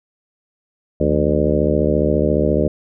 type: harmonic tone with a mistuned harmonic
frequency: 74.5 Hz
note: D2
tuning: 25 cents sharp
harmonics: 1 / 2 / 3 / 4 / 5 / 6 / 7 / 8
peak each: -22 / -22 / -22 / -22 / -22 / -22 / -22 / -22 dBFS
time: 1-2.68 s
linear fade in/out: 5 ms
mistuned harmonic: 2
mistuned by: +130 cents
effects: none